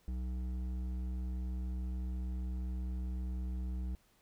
sine tone with hard clipping, 62.4 Hz, B1, 19 cents sharp, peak -37 dBFS, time 0.08-3.95 s, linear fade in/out 0 ms, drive 9 dB, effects pink hiss -70 dBFS RMS until 4.21 s

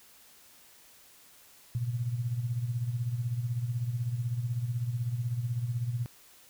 sine tone with tremolo, 120 Hz, B2, 49 cents flat, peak -26 dBFS, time 1.75-6.06 s, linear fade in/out 0 ms, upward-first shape sine, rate 16 Hz, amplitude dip 65%, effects white hiss -57 dBFS RMS until 6.49 s

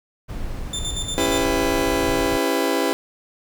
brown noise, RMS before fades -29 dBFS, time 0.28-2.38 s, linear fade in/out 20 ms
25% pulse tone with tremolo, 3562 Hz, A7, 21 cents sharp, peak -21 dBFS, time 0.73-1.44 s, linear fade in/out 5 ms, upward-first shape square, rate 8.5 Hz, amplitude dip 60%
30% pulse chord, C# half-diminished seventh, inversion none, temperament just, 277.2 / 332.6 / 399.1 / 498.9 Hz, C#4 / E4 / G4 / B4, 0 / +16 / +31 / +17 cents, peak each -22 dBFS, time 1.18-2.93 s, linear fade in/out 0 ms
effects none

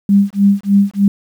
sine tone with tremolo, 199.9 Hz, G3, 34 cents sharp, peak -5 dBFS, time 0.09-1.08 s, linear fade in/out 2 ms, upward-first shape sine, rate 3.3 Hz, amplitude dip 100%, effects 7-bit

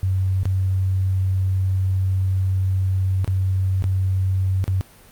sine tone with dropouts, 94.5 Hz, F#2, 37 cents sharp, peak -17 dBFS, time 0.03-4.81 s, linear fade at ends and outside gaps 0 ms, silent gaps 0.432-0.455 / 3.245-3.277 / 3.823-3.841 / 4.641-4.679 s, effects pink hiss -48 dBFS RMS until 5.11 s + Opus 32 kbps

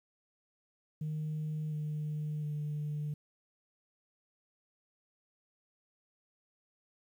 sine tone with pitch steps, 154 / 151.53 / 149.1 Hz, D#3 / D#3 / D3, -17 / -45 / +27 cents, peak -32 dBFS, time 1.01-3.14 s, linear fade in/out 5 ms, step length 710 ms, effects tanh soft clip ceiling -31 dBFS + 11-bit

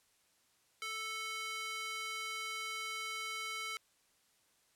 square tone with high-pass filter, 440 Hz, A4, in tune, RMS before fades -41 dBFS, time 0.82-3.77 s, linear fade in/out 0 ms, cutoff 1800 Hz, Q 1.6, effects white hiss -72 dBFS RMS until 4.75 s + low-pass 11000 Hz 12 dB/octave

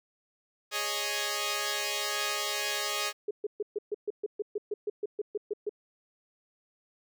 5% pulse chord, Ab suspended fourth, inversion none, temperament equal, 415.3 / 554.4 / 622.3 Hz, Ab4 / Db5 / Eb5, 0 / 0 / 0 cents, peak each -23 dBFS, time 0.71-3.13 s, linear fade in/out 50 ms
sine tone bursts, 416.3 Hz, G#4, 4 cents sharp, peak -28 dBFS, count 16, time 3.28-5.694 s, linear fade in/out 5 ms, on 29 ms, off 130 ms
effects none

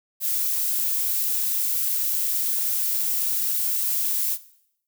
violet noise, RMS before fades -24 dBFS, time 0.2-4.38 s, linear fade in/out 50 ms, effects noise-tail reverb RT60 0.7 s tail -17 dB re dry

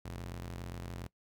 sawtooth ring-modulated tone, 87.31 Hz, F2, in tune, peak -34 dBFS, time 0.05-1.07 s, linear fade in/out 5 ms, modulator 25 Hz, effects noise-tail reverb RT60 0.1 s tail -21 dB re dry

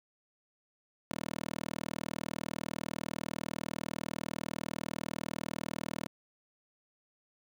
10% pulse tone with high-pass filter, 40 Hz, D#1, 49 cents sharp, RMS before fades -40 dBFS, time 1.11-6.07 s, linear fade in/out 0 ms, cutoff 240 Hz, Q 0.86, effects none

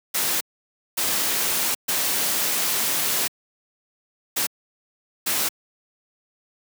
white noise bursts at uneven times, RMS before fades -23 dBFS, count 5, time 0.14-0.41 / 0.97-1.75 / 1.88-3.28 / 4.36-4.47 / 5.26-5.49 s, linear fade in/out 10 ms, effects high-pass 150 Hz 12 dB/octave

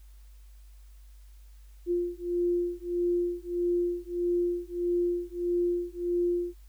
sine beating tone pair, 349.2 / 350.8 Hz, F4 / F4, 0 / +8 cents, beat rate 1.6 Hz, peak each -29 dBFS, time 1.86-6.55 s, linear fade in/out 50 ms, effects added 50 Hz sine -48 dBFS peak until 6.68 s + white hiss -66 dBFS RMS until 6.68 s

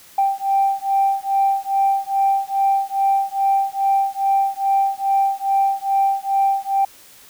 sine beating tone pair, 784 / 786.4 Hz, G5 / G5, 0 / +5 cents, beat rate 2.4 Hz, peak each -18 dBFS, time 0.18-6.85 s, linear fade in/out 5 ms, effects tanh soft clip ceiling -8 dBFS + white hiss -46 dBFS RMS until 7.29 s

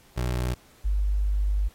25% pulse / sine tone pair in turn, 61.5 / 50.08 Hz, B1 / G1, -7 / +38 cents, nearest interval major third, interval 355 cents, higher first, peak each -21 dBFS, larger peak neither, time 0.16-0.55 / 0.84-1.69 s, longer second, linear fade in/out 20 ms, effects pink hiss -57 dBFS RMS until 1.74 s + AAC 48 kbps

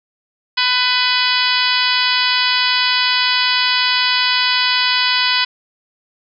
harmonic tone with a mistuned harmonic, 499.4 Hz, B4, 19 cents sharp, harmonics 2 / 3 / 4 / 5 / 6 / 7 / 8 / 9 / 10, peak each -22 / -22 / -22 / -22 / -22 / -22 / -22 / -22 / -22 dBFS, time 0.57-5.45 s, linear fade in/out 10 ms, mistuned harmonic 7, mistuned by -57 cents, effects none

